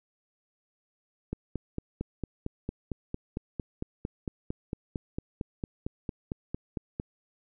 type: click train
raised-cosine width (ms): 3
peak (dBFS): -19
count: 26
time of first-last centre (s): 1.33-6.999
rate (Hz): 4.41
effects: none